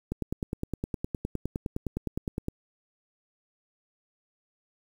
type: click train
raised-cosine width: 3 ms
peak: -17 dBFS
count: 24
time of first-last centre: 0.12-2.484 s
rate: 9.73 Hz
effects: 8-bit